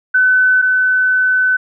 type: tone pair in turn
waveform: sine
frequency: 1510 / 1510 Hz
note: F#6 / F#6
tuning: +35 / +35 cents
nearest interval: unison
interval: 0 cents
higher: neither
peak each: -8 / -10 dBFS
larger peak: first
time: 0.14-0.62 / 0.62-1.57 s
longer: second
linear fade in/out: 10 ms
effects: none